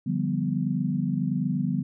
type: chord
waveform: sine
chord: G dominant seventh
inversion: second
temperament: equal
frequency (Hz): 146.83 / 174.61 / 196 / 246.9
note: D3 / F3 / G3 / B3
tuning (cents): 0 / 0 / 0 / 0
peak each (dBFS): -29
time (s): 0.06-1.83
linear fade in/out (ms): 10
effects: none